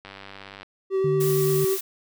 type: click train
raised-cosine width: 0.3 ms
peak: -24 dBFS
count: 58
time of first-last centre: 0.05-0.63 s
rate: 98.2 Hz
type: tone with vibrato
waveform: triangle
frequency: 383.8 Hz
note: G4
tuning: 37 cents flat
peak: -18 dBFS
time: 0.9-1.78 s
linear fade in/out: 50 ms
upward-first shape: sine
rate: 8.7 Hz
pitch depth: 10 cents each way
type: tone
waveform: sine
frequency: 149.1 Hz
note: D3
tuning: 27 cents sharp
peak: -24 dBFS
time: 1.04-1.65 s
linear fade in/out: 5 ms
type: noise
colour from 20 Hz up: blue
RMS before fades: -31 dBFS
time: 1.2-1.81 s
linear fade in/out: 10 ms
effects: none